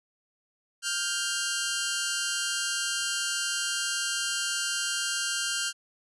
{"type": "tone pair together", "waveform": "10% pulse", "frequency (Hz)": [1403, 1574.8], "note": ["F6", "G6"], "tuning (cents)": [8, 8], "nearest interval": "major second", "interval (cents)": 200, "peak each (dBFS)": -22, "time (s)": [0.82, 5.73], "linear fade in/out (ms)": 50, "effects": ["resampled to 24000 Hz"]}